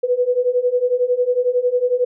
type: beating tone pair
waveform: sine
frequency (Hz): 488.4 / 499.4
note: B4 / B4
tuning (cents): -19 / +19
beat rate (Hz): 11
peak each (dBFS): -19 / -17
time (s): 0.03-2.05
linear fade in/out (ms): 10
effects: none